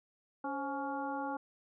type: harmonic tone with a mistuned harmonic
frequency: 280 Hz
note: C#4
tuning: 18 cents sharp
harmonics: 1 / 2 / 3 / 4 / 5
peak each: -40 / -43 / -38 / -45 / -45 dBFS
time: 0.44-1.37 s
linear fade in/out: 5 ms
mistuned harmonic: 2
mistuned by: -88 cents
effects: none